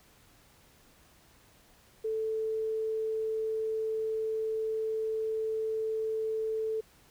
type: tone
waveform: sine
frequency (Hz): 440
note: A4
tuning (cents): 0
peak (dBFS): -29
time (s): 2.04-6.81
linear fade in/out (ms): 10
effects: pink hiss -61 dBFS RMS until 7.1 s